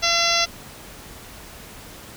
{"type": "harmonic tone", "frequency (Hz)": 680, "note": "F5", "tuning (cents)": -46, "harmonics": [1, 2, 3, 4, 5, 6, 7, 8, 9], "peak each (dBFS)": [-26, -26, -26, -26, -26, -26, -26, -26, -26], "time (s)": [0.02, 0.46], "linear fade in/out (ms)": 20, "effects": ["pink hiss -41 dBFS RMS until 2.16 s"]}